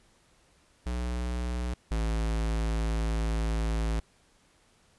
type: tone pair in turn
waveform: square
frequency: 60.6 / 55.04 Hz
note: B1 / A1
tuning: -32 / +1 cents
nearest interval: major second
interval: 167 cents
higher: first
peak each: -30 / -27 dBFS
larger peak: second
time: 0.86-1.74 / 1.91-4 s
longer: second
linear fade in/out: 5 ms
effects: pink hiss -64 dBFS RMS until 4.98 s + resampled to 24000 Hz